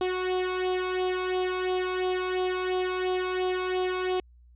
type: tone with flanger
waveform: sawtooth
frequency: 368.2 Hz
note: F#4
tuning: 8 cents flat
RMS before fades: -28 dBFS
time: 0.01-4.2 s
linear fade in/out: 2 ms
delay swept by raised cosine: 0.24 to 0.85 ms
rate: 2.9 Hz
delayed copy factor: +0.7
effects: added 60 Hz sine -52 dBFS peak until 4.55 s + resampled to 8000 Hz

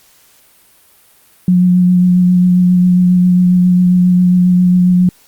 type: tone with vibrato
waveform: sine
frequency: 180 Hz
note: F#3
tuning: 47 cents flat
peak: -6 dBFS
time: 1.48-5.09 s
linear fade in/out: 2 ms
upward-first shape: sine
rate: 7.4 Hz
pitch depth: 15 cents each way
effects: white hiss -48 dBFS RMS until 5.27 s + Opus 48 kbps

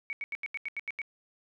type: tone bursts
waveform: sine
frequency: 2243 Hz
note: C#7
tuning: 20 cents sharp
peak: -32 dBFS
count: 9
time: 0.1-1.017 s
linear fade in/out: 0 ms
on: 29 ms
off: 82 ms
effects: none

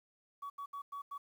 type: tone bursts at uneven times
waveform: sine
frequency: 1130 Hz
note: C#6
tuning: 33 cents sharp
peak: -39 dBFS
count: 5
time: 0.42-0.5 / 0.58-0.66 / 0.73-0.82 / 0.92-1.02 / 1.11-1.18 s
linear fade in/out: 10 ms
effects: tanh soft clip ceiling -37 dBFS + 11-bit

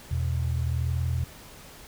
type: tone pair together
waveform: sine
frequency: 82.41 / 123.35 Hz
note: E2 / B2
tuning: 0 / -2 cents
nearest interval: perfect fifth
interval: 698 cents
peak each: -26 / -28 dBFS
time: 0.11-1.24 s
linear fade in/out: 5 ms
effects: pink hiss -47 dBFS RMS until 1.87 s

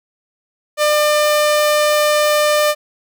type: tone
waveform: sawtooth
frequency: 599 Hz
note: D5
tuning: 34 cents sharp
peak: -8 dBFS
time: 0.77-2.75 s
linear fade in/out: 50 ms
effects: none

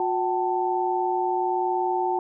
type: tone cluster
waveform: sine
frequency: 361.3 / 763 / 884 Hz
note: F#4 / G5 / A5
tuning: -41 / -47 / +8 cents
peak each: -26 dBFS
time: 0-2.19 s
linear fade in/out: 2 ms
effects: none

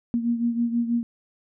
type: beating tone pair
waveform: sine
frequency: 234.3 / 240.5 Hz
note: A#3 / B3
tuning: +9 / -46 cents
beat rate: 6.2 Hz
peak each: -22 / -28 dBFS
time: 0.14-1.03 s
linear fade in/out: 0 ms
effects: none

